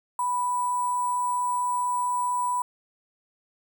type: tone with sample-and-hold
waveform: sine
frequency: 987.8 Hz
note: B5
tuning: in tune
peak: -23 dBFS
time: 0.19-2.62 s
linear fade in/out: 2 ms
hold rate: 8820 Hz
effects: none